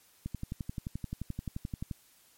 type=click train; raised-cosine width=5 ms; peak=-23 dBFS; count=20; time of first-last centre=0.26-1.912 s; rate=11.5 Hz; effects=white hiss -63 dBFS RMS until 2.37 s + MP3 64 kbps